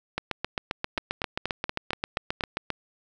two click trains, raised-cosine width 0.3 ms, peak -12 / -11 dBFS, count 7 / 20, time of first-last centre 0.98-2.409 / 0.18-2.703 s, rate 4.2 / 7.53 Hz, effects none

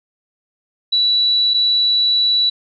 sine tone pair in turn, 3939 / 3939 Hz, B7 / B7, -5 / -5 cents, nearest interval unison, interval 0 cents, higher neither, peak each -12 dBFS, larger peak neither, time 0.92-1.54 / 1.54-2.5 s, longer second, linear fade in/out 10 ms, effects none

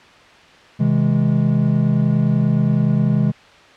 triangle chord, C augmented, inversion none, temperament equal with one note detuned, 130.81 / 160.58 / 207.7 Hz, C3 / E3 / G#3, 0 / -45 / 0 cents, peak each -16 dBFS, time 0.79-3.32 s, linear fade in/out 20 ms, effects white hiss -45 dBFS RMS until 3.76 s + low-pass 3000 Hz 12 dB/octave

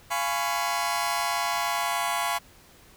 sawtooth chord, C# dominant seventh, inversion first, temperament just, 693 / 831.5 / 997.9 / 1108.7 Hz, E#5 / G#5 / B5 / C#6, -14 / +2 / +18 / 0 cents, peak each -27 dBFS, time 0.1-2.39 s, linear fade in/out 20 ms, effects pink hiss -54 dBFS RMS until 2.96 s

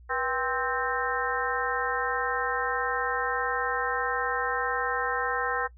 harmonic tone with a mistuned harmonic, 261.6 Hz, C4, in tune, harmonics 2 / 3 / 4 / 5 / 6 / 7, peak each -33 / -33 / -33 / -33 / -33 / -33 dBFS, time 0.09-5.68 s, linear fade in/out 20 ms, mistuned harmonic 2, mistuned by -120 cents, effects noise-tail reverb RT60 0.1 s tail -19 dB re dry + added 60 Hz sine -48 dBFS peak until 5.77 s

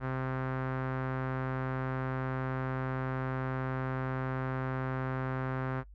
sawtooth tone with low-pass filter, 130.81 Hz, C3, in tune, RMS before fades -34 dBFS, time 0-5.84 s, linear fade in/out 50 ms, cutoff 1500 Hz, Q 2.2, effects noise-tail reverb RT60 0.1 s tail -21 dB re dry + added 50 Hz sine -49 dBFS peak until 5.94 s

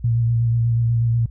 sine tone with vibrato, 116.54 Hz, A#2, in tune, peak -15 dBFS, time 0.04-1.26 s, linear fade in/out 5 ms, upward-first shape sine, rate 8.2 Hz, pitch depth 27 cents each way, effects added 60 Hz sine -34 dBFS peak until 1.3 s

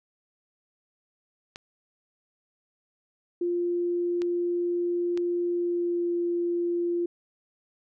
clicks, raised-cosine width 0.2 ms, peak -22 dBFS, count 3, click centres 1.559 / 4.219 / 5.175 s
sine tone with pitch glide, 349.2 to 346.2 Hz, F4 to F4, 0 to -15 cents, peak -24 dBFS, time 3.41-7.06 s, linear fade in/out 5 ms, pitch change -15 cents, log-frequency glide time 5.5-6.13 s
effects none

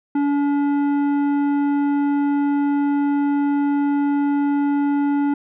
sine tone with tanh clipping, 285.7 Hz, D4, 48 cents flat, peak -18 dBFS, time 0.15-5.34 s, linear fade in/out 5 ms, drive 11 dB, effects none

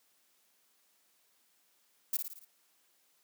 violet noise with echo, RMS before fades -31 dBFS, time 2.13-2.17 s, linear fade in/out 5 ms, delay 56 ms, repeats 5, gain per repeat -5 dB, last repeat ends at 2.45 s, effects white hiss -71 dBFS RMS until 3.23 s + high-pass 200 Hz 12 dB/octave

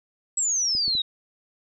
sine exponential sweep, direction down, 7860 to 3729 Hz, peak -21 dBFS, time 0.37-1.02 s, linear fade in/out 5 ms
clicks, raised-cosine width 3 ms, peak -27 dBFS, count 3, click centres 0.751 / 0.88 / 0.952 s
effects none

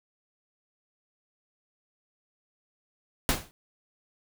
pink noise with exponential decay, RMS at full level -21 dBFS, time 3.29-3.51 s, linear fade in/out 0 ms, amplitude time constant 46 ms, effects none

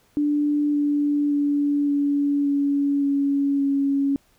sine tone with pitch steps, 293.7 / 291 / 288.3 / 285.7 / 283 / 280.4 / 277.9 Hz, D4 / D4 / D4 / D4 / C#4 / C#4 / C#4, 0 / -16 / -32 / -48 / +36 / +20 / +4 cents, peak -18 dBFS, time 0.17-4.16 s, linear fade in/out 0 ms, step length 570 ms, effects pink hiss -61 dBFS RMS until 4.38 s

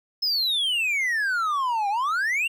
triangle exponential two-way sweep, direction down then up, 5230 to 784 to 2844 Hz, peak -20 dBFS, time 0.22-2.48 s, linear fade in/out 10 ms, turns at 1.89 s, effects none

